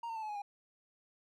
triangle tone with pitch steps, 932.3 / 906.8 / 882 / 857.9 / 834.4 / 811.6 Hz, A#5 / A#5 / A5 / A5 / G#5 / G#5, 0 / -48 / +4 / -44 / +8 / -40 cents, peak -36 dBFS, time 0.03-0.42 s, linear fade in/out 5 ms, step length 65 ms, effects none

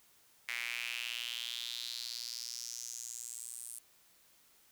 square tone with high-pass filter sweep, 59.5 Hz, A#1, 36 cents sharp, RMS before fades -42 dBFS, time 0.48-3.79 s, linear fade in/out 5 ms, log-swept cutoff 2100 to 9500 Hz, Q 4.6, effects white hiss -66 dBFS RMS until 4.71 s

